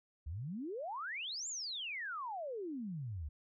sine exponential two-way sweep, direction up then down, 68 to 7459 to 68 Hz, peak -39 dBFS, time 0.26-3.29 s, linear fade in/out 10 ms, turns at 1.48 s, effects none

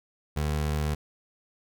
25% pulse tone, 75.2 Hz, D2, 42 cents sharp, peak -22 dBFS, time 0.36-0.95 s, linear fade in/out 10 ms, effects none

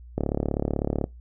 click train, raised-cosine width 2 ms, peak -11 dBFS, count 32, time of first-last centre 0.18-1.041 s, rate 36 Hz, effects noise-tail reverb RT60 0.2 s tail -24 dB re dry + added 60 Hz sine -42 dBFS peak until 1.2 s

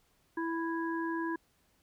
harmonic tone, 330.4 Hz, E4, 4 cents sharp, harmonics 1 / 3 / 5, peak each -33 / -38 / -40 dBFS, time 0.37-1.36 s, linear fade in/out 5 ms, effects pink hiss -71 dBFS RMS until 1.82 s

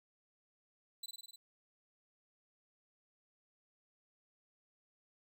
sawtooth tone with echo, 4000 Hz, B7, 21 cents sharp, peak -39 dBFS, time 1.03-1.06 s, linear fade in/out 5 ms, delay 50 ms, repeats 6, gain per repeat -2 dB, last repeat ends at 1.36 s, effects none

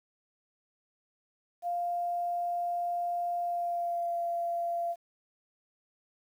sine tone with pitch glide, 698.5 to 686.9 Hz, F5 to F5, 0 to -29 cents, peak -29 dBFS, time 1.62-4.96 s, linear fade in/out 50 ms, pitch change -29 cents, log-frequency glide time 3.4-4.19 s, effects 10-bit

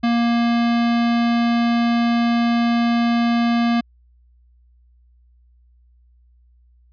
square tone, 235 Hz, A#3, 14 cents sharp, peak -16 dBFS, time 0.03-3.81 s, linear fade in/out 10 ms, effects added 60 Hz sine -51 dBFS peak until 6.92 s + resampled to 11025 Hz

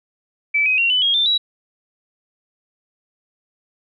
sine tone with pitch steps, 2312 / 2521 / 2749 / 2998 / 3270 / 3566 / 3888 Hz, D7 / D#7 / F7 / F#7 / G#7 / A7 / B7, -28 / +22 / -28 / +22 / -28 / +22 / -28 cents, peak -14 dBFS, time 0.54-1.38 s, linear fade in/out 10 ms, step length 120 ms, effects none

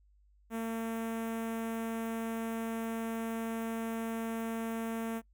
sawtooth tone with notch filter, 226.6 Hz, A#3, 49 cents flat, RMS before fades -36 dBFS, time 0.5-5.22 s, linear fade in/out 50 ms, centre 4500 Hz, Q 0.69, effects noise-tail reverb RT60 0.1 s tail -23 dB re dry + added 50 Hz sine -62 dBFS peak until 5.33 s

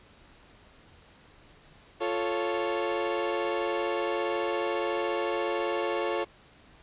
30% pulse chord, F augmented, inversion none, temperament equal, 349.2 / 440 / 554.4 Hz, F4 / A4 / C#5, 0 / 0 / 0 cents, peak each -29 dBFS, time 2-6.25 s, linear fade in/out 20 ms, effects pink hiss -56 dBFS RMS until 6.82 s + resampled to 8000 Hz

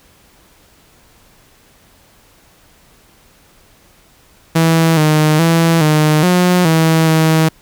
sawtooth tone with pitch steps, 163.5 / 153.8 / 165.6 / 153.2 / 179.8 / 161.4 / 159.5 Hz, E3 / D#3 / E3 / D#3 / F#3 / E3 / D#3, -14 / -20 / +8 / -27 / -49 / -36 / +43 cents, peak -5 dBFS, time 4.55-7.49 s, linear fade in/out 10 ms, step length 420 ms, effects pink hiss -49 dBFS RMS until 7.61 s

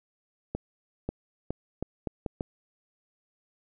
accelerating click train, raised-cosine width 2 ms, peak -17 dBFS, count 7, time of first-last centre 0.55-2.408 s, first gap 540 ms, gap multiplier 0.77, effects none

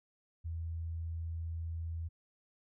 sine tone, 82.5 Hz, E2, 2 cents sharp, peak -36 dBFS, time 0.44-2.09 s, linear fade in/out 20 ms, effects none

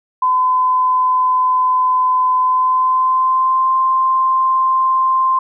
sine tone with pitch glide, 1017 to 1046.2 Hz, C6 to C6, -50 to -1 cents, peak -11 dBFS, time 0.22-5.39 s, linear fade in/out 5 ms, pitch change +49 cents, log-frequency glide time 2.38-3.72 s, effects none

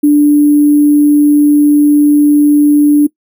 sine tone with sample-and-hold, 293.6 Hz, D4, in tune, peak -3 dBFS, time 0.03-3.07 s, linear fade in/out 10 ms, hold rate 11025 Hz, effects noise-tail reverb RT60 0.1 s tail -21 dB re dry

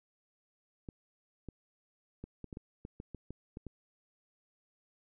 clicks, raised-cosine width 3 ms, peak -30 dBFS, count 12, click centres 0.888 / 1.487 / 2.24 / 2.443 / 2.528 / 2.571 / 2.851 / 3.001 / 3.147 / 3.306 / 3.571 / 3.667 s, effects none

